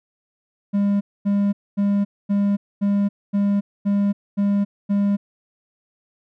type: tone bursts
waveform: triangle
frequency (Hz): 201.5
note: G3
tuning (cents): +48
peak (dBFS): -14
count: 9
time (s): 0.73-5.17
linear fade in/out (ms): 20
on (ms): 280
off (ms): 240
effects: none